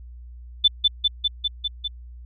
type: tone with echo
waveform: sine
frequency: 3520 Hz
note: A7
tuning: in tune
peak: -11 dBFS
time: 0.64-0.68 s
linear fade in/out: 10 ms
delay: 200 ms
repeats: 6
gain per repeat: -2 dB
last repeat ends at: 1.88 s
effects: added 60 Hz sine -38 dBFS peak until 2.25 s